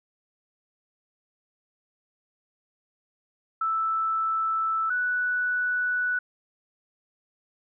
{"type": "tone pair in turn", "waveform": "sine", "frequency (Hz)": [1318.5, 1480], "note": ["E6", "F#6"], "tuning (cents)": [0, 0], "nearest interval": "major second", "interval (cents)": 200, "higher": "second", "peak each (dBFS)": -23, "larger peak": "neither", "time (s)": [[3.61, 4.9], [4.9, 6.19]], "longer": "neither", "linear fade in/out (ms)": 5, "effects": []}